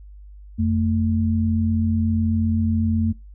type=tone pair together; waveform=sine; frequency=88.6 / 223 Hz; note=F2 / A3; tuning=+25 / +23 cents; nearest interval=octave + major third; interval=1598 cents; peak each=-20 dBFS; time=0.58-3.13 s; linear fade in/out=20 ms; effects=noise-tail reverb RT60 0.2 s tail -25 dB re dry + added 50 Hz sine -39 dBFS peak until 3.34 s